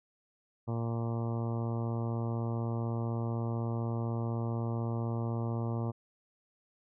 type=harmonic tone; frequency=115.9 Hz; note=A#2; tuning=10 cents flat; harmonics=1 / 2 / 3 / 4 / 5 / 6 / 7 / 8 / 9 / 10; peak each=-32 / -38 / -42 / -44 / -46 / -48 / -49 / -50 / -51 / -52 dBFS; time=0.67-5.92 s; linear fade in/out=20 ms; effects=none